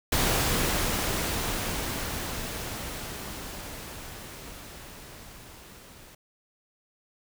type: noise with level ramp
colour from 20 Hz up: pink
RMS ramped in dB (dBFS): -24 to -50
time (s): 0.12-6.15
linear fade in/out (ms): 5
effects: none